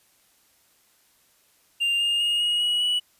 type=tone with pitch steps; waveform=triangle; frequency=2794 / 2823 / 2853 / 2883 / 2913 / 2943 Hz; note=F7 / F7 / F7 / F#7 / F#7 / F#7; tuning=0 / +18 / +36 / -46 / -28 / -10 cents; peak=-19 dBFS; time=1.8-3 s; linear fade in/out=20 ms; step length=200 ms; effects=white hiss -62 dBFS RMS until 3.19 s + resampled to 32000 Hz